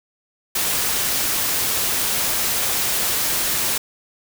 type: noise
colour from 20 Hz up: white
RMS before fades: -21 dBFS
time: 0.55-3.78 s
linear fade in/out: 5 ms
effects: none